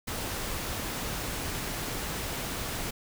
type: noise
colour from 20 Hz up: pink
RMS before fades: -34 dBFS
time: 0.07-2.91 s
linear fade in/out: 10 ms
effects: none